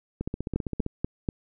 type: two click trains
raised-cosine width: 3 ms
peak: -17 / -13 dBFS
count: 11 / 4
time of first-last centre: 0.21-0.864 / 0.56-1.288 s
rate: 15.3 / 4.12 Hz
effects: none